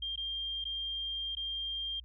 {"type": "tone with dropouts", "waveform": "sine", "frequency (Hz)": 3195, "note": "G7", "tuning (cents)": 32, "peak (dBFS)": -34, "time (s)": [0.02, 2], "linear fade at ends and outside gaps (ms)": 5, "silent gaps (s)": [[0.159, 0.175], [0.642, 0.652], [1.352, 1.368]], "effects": ["added 60 Hz sine -49 dBFS peak until 2.04 s"]}